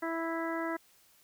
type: harmonic tone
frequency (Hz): 329.5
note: E4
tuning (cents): -1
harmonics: 1 / 2 / 3 / 4 / 5 / 6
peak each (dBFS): -35 / -38 / -40 / -41 / -42 / -43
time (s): 0.02-0.77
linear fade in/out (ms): 10
effects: white hiss -64 dBFS RMS until 1.23 s